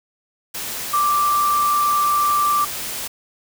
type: tone in noise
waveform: sine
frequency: 1174.7 Hz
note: D6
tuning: in tune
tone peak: -15 dBFS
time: 0.93-2.65 s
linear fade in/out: 10 ms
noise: white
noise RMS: -28 dBFS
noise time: 0.54-3.08 s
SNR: +10 dB
effects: none